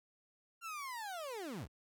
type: linear sweep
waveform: 30% pulse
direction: down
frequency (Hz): 1393 to 42.11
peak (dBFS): -39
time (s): 0.61-1.68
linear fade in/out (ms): 50
effects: none